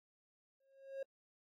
triangle tone with exponential growth, 542 Hz, C#5, 39 cents flat, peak -36 dBFS, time 0.6-1.03 s, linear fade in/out 5 ms, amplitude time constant 92 ms, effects AAC 48 kbps

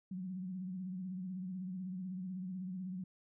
sine tone with vibrato, 185 Hz, F#3, in tune, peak -39 dBFS, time 0.11-3.04 s, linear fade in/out 5 ms, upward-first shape sine, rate 16 Hz, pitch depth 68 cents each way, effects none

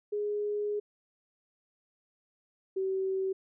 sine tone pair in turn, 415.3 / 382.1 Hz, G#4 / G4, 0 / -44 cents, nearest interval minor second, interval 144 cents, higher first, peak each -29 / -28 dBFS, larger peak second, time 0.12-0.8 / 2.76-3.33 s, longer first, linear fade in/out 10 ms, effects none

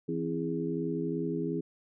harmonic tone with a mistuned harmonic, 82.7 Hz, E2, 6 cents sharp, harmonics 2 / 3 / 4 / 5, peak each -35 / -35 / -35 / -35 dBFS, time 0.08-1.61 s, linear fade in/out 10 ms, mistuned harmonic 3, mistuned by +80 cents, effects none

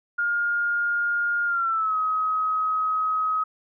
sine tone with pitch glide, 1416 to 1268.8 Hz, F6 to D#6, +23 to +33 cents, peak -21 dBFS, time 0.18-3.44 s, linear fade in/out 10 ms, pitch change -190 cents, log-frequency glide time 1.46-1.96 s, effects none

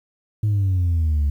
sine exponential sweep, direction down, 108 to 70.5 Hz, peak -14 dBFS, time 0.43-1.3 s, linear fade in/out 5 ms, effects tanh soft clip ceiling -15 dBFS + 9-bit

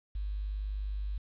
sine tone with quantisation, 50.5 Hz, G#1, 48 cents flat, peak -32 dBFS, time 0.15-1.18 s, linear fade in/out 5 ms, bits 10, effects resampled to 11025 Hz

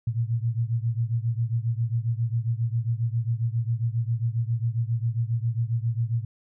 sine beating tone pair, 113.3 / 120.7 Hz, A#2 / B2, -49 / -39 cents, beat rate 7.4 Hz, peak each -25 / -27 dBFS, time 0.07-6.25 s, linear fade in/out 5 ms, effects none

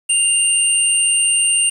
sine tone pair together, 2794 / 8870 Hz, F7 / C#9, 0 / 0 cents, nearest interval octave + minor sixth, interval 2000 cents, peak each -17 / -14 dBFS, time 0.09-1.7 s, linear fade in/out 10 ms, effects 7-bit

